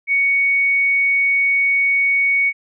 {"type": "tone", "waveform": "sine", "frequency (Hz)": 2230, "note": "C#7", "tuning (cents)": 10, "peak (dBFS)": -13, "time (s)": [0.07, 2.53], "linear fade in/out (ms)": 50, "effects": []}